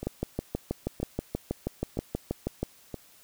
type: two click trains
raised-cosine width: 2 ms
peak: -21 / -15 dBFS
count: 4 / 17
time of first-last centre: 0.03-2.943 / 0.07-2.63 s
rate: 1.03 / 6.25 Hz
effects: white hiss -57 dBFS RMS until 3.23 s